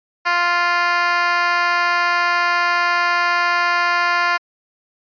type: tone with high-pass filter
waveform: 10% pulse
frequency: 349.2 Hz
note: F4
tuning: in tune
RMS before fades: -17 dBFS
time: 0.25-4.38 s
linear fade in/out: 20 ms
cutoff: 970 Hz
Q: 1.2
effects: resampled to 11025 Hz